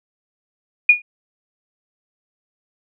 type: tone with exponential decay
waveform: sine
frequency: 2443 Hz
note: D#7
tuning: 32 cents flat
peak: -3 dBFS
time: 0.89-1.02 s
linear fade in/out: 5 ms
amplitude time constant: 28 ms
effects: none